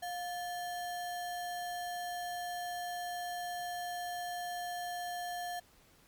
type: tone with sample-and-hold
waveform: sine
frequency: 708 Hz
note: F5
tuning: 23 cents sharp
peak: -36 dBFS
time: 0.02-5.6 s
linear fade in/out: 10 ms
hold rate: 2450 Hz
effects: pink hiss -64 dBFS RMS until 6.07 s + MP3 96 kbps